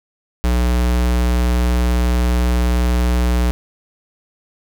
square tone, 60.7 Hz, B1, 29 cents flat, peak -14 dBFS, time 0.44-3.51 s, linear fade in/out 0 ms, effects none

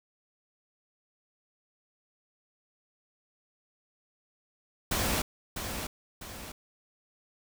pink noise with echo, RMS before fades -29 dBFS, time 4.91-5.22 s, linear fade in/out 5 ms, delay 650 ms, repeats 2, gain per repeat -7 dB, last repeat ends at 6.52 s, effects none

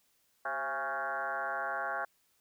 sine tone with frequency modulation, 1108.7 Hz, C#6, in tune, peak -32 dBFS, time 0.45-2.05 s, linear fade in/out 5 ms, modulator 144 Hz, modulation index 3.6, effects white hiss -72 dBFS RMS until 2.4 s

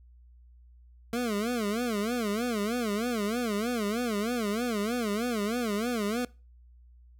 25% pulse tone with vibrato, 223.8 Hz, A3, 30 cents sharp, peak -24 dBFS, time 1.13-6.25 s, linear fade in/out 2 ms, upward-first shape sine, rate 3.2 Hz, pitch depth 180 cents each way, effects noise-tail reverb RT60 0.3 s tail -22 dB re dry + added 60 Hz sine -52 dBFS peak until 7.19 s

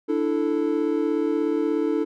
triangle chord, D suspended second, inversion none, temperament just, 293.7 / 330.4 / 440.5 Hz, D4 / E4 / A4, 0 / +4 / +2 cents, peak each -23 dBFS, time 0.08-2.05 s, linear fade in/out 20 ms, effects none

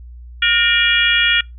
harmonic tone with a mistuned harmonic, 476 Hz, A#4, 36 cents sharp, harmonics 3 / 4 / 5 / 6 / 7, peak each -18 / -18 / -18 / -18 / -18 dBFS, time 0.42-1.41 s, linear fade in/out 5 ms, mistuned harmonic 4, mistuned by -59 cents, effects noise-tail reverb RT60 0.2 s tail -25 dB re dry + added 60 Hz sine -33 dBFS peak until 1.58 s

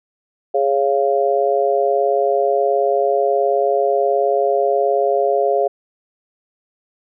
sine chord, Db major, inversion second, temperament just, 415.8 / 554.4 / 693 Hz, Ab4 / Db5 / F5, +2 / 0 / -14 cents, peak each -18 dBFS, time 0.54-5.68 s, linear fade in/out 10 ms, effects none

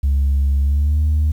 sine tone with pitch glide, 69.3 to 76.01 Hz, C#2 to D#2, 0 to -40 cents, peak -11 dBFS, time 0.03-1.32 s, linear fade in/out 10 ms, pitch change +160 cents, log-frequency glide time 0.62-1.01 s, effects tanh soft clip ceiling -11 dBFS + 8-bit

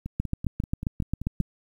two click trains, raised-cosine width 5 ms, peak -13 / -20 dBFS, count 10 / 8, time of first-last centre 0.2-1.403 / 0.06-1.409 s, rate 7.48 / 5.19 Hz, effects 9-bit

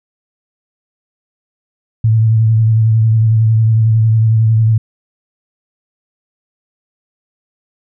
sine tone with vibrato, 111.3 Hz, A2, 20 cents sharp, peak -7 dBFS, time 2.04-4.78 s, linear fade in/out 5 ms, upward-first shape sine, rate 11 Hz, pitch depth 33 cents each way, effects none

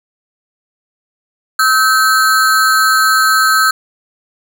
square ring-modulated tone, 1420 Hz, F6, 28 cents sharp, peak -6 dBFS, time 1.59-3.71 s, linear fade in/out 5 ms, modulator 128 Hz, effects none

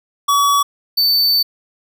square tone pair in turn, 1135 / 4540 Hz, C#6 / C#8, +41 / +41 cents, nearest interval 2 octaves, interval 2400 cents, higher second, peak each -12 dBFS, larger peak neither, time 0.28-0.63 / 0.97-1.43 s, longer second, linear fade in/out 10 ms, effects none

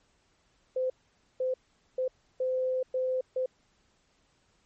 sine tone bursts at uneven times, 514 Hz, C5, 31 cents flat, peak -26 dBFS, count 6, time 0.76-0.9 / 1.4-1.54 / 1.98-2.08 / 2.4-2.83 / 2.94-3.21 / 3.36-3.46 s, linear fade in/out 5 ms, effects pink hiss -69 dBFS RMS until 4.65 s + MP3 32 kbps

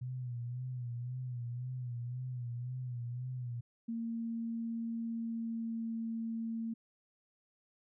sine tone with vibrato, 123.47 Hz, B2, in tune, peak -37 dBFS, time 0.01-3.61 s, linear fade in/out 10 ms, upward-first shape sine, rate 1.9 Hz, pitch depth 63 cents each way
sine tone with pitch glide, 229.4 to 226.9 Hz, A#3 to A#3, -28 to -47 cents, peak -35 dBFS, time 3.88-6.74 s, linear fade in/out 10 ms, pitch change -19 cents, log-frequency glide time 5.06-5.97 s
effects none

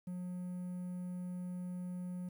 triangle tone with quantisation, 180 Hz, F#3, 47 cents flat, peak -37 dBFS, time 0.07-2.29 s, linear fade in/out 5 ms, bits 11, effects none

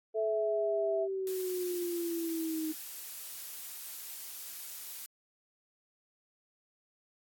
sine exponential sweep, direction down, 440 to 311.1 Hz, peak -32 dBFS, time 0.14-2.73 s, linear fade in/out 20 ms
sine tone with pitch glide, 659 to 654.4 Hz, E5 to E5, -1 to -13 cents, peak -30 dBFS, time 0.14-1.08 s, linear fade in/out 50 ms, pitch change -12 cents, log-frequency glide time 0.25-0.82 s
blue noise, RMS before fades -43 dBFS, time 1.27-5.06 s, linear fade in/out 0 ms
effects AAC 64 kbps

